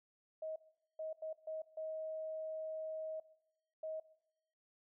sine tone bursts at uneven times, 632 Hz, D#5, 27 cents sharp, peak -40 dBFS, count 6, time 0.42-0.56 / 0.99-1.13 / 1.22-1.33 / 1.47-1.62 / 1.77-3.2 / 3.83-4 s, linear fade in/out 5 ms, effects noise-tail reverb RT60 0.8 s tail -19 dB re dry

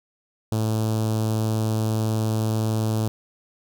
sawtooth tone with notch filter, 109.8 Hz, A2, 3 cents flat, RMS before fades -23 dBFS, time 0.52-3.08 s, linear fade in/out 0 ms, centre 2000 Hz, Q 0.58, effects none

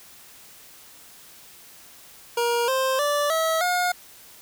25% pulse tone with pitch steps, 473.4 / 525.3 / 582.8 / 646.7 / 717.5 Hz, A#4 / C5 / D5 / E5 / F5, +27 / +7 / -13 / -33 / +47 cents, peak -17 dBFS, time 2.37-3.92 s, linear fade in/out 5 ms, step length 310 ms, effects white hiss -48 dBFS RMS until 4.41 s

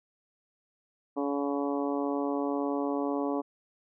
harmonic tone with a mistuned harmonic, 141.9 Hz, C#3, 41 cents sharp, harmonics 2 / 3 / 4 / 5 / 6 / 7 / 8, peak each -30 / -34 / -36 / -38 / -40 / -41 / -42 dBFS, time 1.16-3.42 s, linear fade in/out 20 ms, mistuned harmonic 8, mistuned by -17 cents, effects none

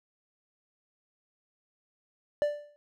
triangle tone with exponential decay, 588 Hz, D5, 2 cents sharp, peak -19 dBFS, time 2.42-2.76 s, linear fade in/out 0 ms, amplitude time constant 72 ms, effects none

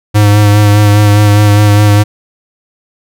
square tone with vibrato, 103.83 Hz, G#2, in tune, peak -4 dBFS, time 0.14-2.04 s, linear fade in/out 20 ms, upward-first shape sine, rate 4.9 Hz, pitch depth 23 cents each way, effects none

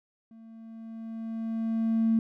triangle tone with level ramp, 225 Hz, A3, 39 cents sharp, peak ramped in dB -46 to -16 dBFS, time 0.31-2.19 s, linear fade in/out 2 ms, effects tanh soft clip ceiling -18 dBFS

